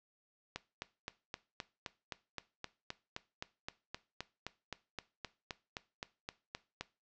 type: click train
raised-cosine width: 0.2 ms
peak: -22 dBFS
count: 25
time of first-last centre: 0.56-6.81 s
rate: 3.84 Hz
effects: noise-tail reverb RT60 0.3 s tail -18 dB re dry + low-pass 6000 Hz 12 dB/octave